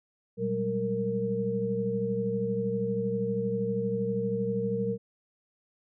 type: tone cluster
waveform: sine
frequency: 120.3 / 190.7 / 203.3 / 462.8 Hz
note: B2 / G3 / G#3 / A#4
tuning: -45 / -47 / -37 / -13 cents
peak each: -36 / -32 / -36 / -29 dBFS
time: 0.37-4.98 s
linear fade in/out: 50 ms
effects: none